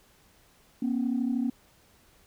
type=tone pair together; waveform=sine; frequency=238.3 / 271.2 Hz; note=A#3 / C#4; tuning=+38 / -38 cents; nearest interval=major second; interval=224 cents; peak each=-26 / -28 dBFS; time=0.82-1.5 s; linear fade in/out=5 ms; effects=tanh soft clip ceiling -20 dBFS + pink hiss -61 dBFS RMS until 2.26 s